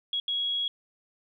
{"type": "tone bursts at uneven times", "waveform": "sine", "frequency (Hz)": 3322, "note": "G#7", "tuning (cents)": 0, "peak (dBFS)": -26, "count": 2, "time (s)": [[0.13, 0.2], [0.28, 0.68]], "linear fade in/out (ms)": 2, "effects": ["11-bit"]}